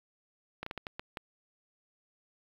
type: slowing click train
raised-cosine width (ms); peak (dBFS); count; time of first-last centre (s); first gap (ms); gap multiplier
0.3; -21; 7; 0.63-1.172; 34; 1.39
effects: low-pass 4000 Hz 12 dB/octave + 8-bit